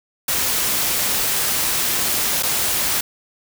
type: noise with dropouts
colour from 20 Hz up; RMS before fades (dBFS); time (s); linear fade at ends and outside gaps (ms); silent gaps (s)
white; -20; 0.28-3.01; 5; 2.426-2.432
effects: none